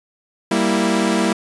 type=chord; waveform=sawtooth; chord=E diminished; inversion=first; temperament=equal; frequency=196 / 233.1 / 329.6 Hz; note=G3 / Bb3 / E4; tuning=0 / 0 / 0 cents; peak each=-16 dBFS; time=0.51-1.33 s; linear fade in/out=5 ms; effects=resampled to 24000 Hz